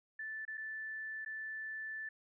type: tone with dropouts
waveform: sine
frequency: 1756 Hz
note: A6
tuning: 4 cents flat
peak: -40 dBFS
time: 0.19-2.09 s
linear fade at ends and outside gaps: 5 ms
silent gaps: 0.452-0.478 / 0.573-0.577 / 1.249-1.26 s
effects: none